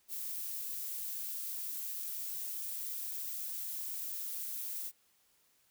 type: noise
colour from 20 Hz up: violet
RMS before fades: -40 dBFS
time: 0.08-4.92 s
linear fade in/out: 50 ms
effects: white hiss -71 dBFS RMS until 5.7 s